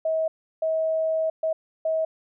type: tone bursts at uneven times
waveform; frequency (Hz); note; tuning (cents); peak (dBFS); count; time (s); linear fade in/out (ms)
sine; 640; D#5; +49; -21; 4; 0.05-0.28 / 0.62-1.3 / 1.43-1.53 / 1.85-2.05; 5
effects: none